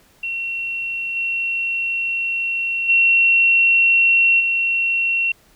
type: tone with level steps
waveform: sine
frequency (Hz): 2726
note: F7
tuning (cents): -43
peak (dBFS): -22 / -19 / -11 / -16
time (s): 0.23-5.32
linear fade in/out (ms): 5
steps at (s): 1.15 / 2.88 / 4.39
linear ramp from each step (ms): 20
effects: pink hiss -54 dBFS RMS until 5.55 s